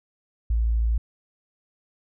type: tone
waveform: sine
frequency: 56.5 Hz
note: A1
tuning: 47 cents sharp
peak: -19 dBFS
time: 0.5-0.98 s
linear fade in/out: 5 ms
effects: none